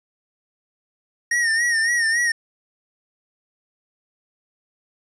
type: tone with vibrato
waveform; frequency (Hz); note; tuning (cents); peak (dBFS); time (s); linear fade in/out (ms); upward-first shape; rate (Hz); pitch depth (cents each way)
square; 1855; A#6; -9; -18; 1.31-2.32; 5; sine; 3.6; 69
effects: resampled to 22050 Hz + 10-bit